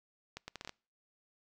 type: accelerating click train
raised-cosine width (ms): 0.2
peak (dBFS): -25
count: 7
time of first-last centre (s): 0.37-0.694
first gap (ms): 110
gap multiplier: 0.7
effects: noise-tail reverb RT60 0.4 s tail -26 dB re dry